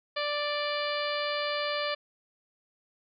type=harmonic tone with a mistuned harmonic; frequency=587.3 Hz; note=D5; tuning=in tune; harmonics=1 / 2 / 3 / 4 / 5 / 6 / 7 / 8; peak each=-32 / -35 / -37 / -38 / -39 / -40 / -40 / -41 dBFS; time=0.16-1.95 s; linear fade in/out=10 ms; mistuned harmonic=7; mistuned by=+27 cents; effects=none